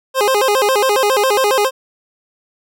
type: tone with vibrato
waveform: 25% pulse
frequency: 466.2 Hz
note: A#4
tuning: in tune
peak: -8 dBFS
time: 0.14-1.71 s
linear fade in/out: 50 ms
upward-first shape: square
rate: 7.3 Hz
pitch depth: 210 cents each way
effects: none